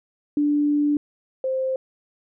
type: tone pair in turn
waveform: sine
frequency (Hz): 293.1 / 523.9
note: D4 / C5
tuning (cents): -3 / +2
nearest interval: minor seventh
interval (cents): 1005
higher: second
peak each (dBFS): -17 / -21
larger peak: first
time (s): 0.37-0.97 / 1.44-1.76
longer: first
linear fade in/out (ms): 2
effects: none